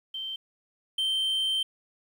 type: tone pair in turn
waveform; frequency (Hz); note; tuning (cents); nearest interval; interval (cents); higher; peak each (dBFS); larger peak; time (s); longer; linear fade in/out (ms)
sine / triangle; 3122 / 3122; G7 / G7; -8 / -8; unison; 0; neither; -32 / -23; second; 0.14-0.36 / 0.98-1.63; second; 5
effects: 10-bit